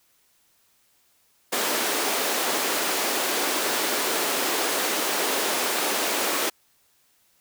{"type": "high-pass noise", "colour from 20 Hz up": "pink", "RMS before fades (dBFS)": -25, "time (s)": [1.52, 6.5], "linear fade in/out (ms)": 10, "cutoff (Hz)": 300, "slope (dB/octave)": 24, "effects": ["white hiss -64 dBFS RMS until 7.4 s"]}